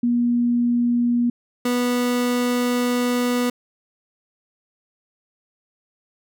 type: tone pair in turn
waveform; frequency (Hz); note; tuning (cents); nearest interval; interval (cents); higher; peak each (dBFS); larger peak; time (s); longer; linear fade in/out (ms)
sine / 30% pulse; 240 / 245.3; B3 / B3; -49 / -12; unison; 37; second; -16; neither; 0.03-1.3 / 1.65-3.5; second; 5
effects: none